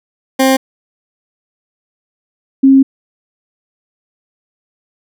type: tone pair in turn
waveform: 20% pulse / sine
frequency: 264.7 / 269.3 Hz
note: C4 / C#4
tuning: +20 / -50 cents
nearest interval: unison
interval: 30 cents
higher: second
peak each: -3 dBFS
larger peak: neither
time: 0.39-0.57 / 2.63-2.83 s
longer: second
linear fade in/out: 10 ms
effects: none